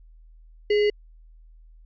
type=tone with sample-and-hold; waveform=sine; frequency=416.9 Hz; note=G#4; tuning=7 cents sharp; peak=-17 dBFS; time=0.7-0.9 s; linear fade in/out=5 ms; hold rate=2450 Hz; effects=added 40 Hz sine -47 dBFS peak until 1.85 s + resampled to 11025 Hz